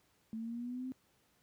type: linear sweep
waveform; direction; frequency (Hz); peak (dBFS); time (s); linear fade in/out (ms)
sine; up; 220 to 261.6; -38; 0.33-0.92; 0
effects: pink hiss -72 dBFS RMS until 1.42 s + high-pass 80 Hz 12 dB/octave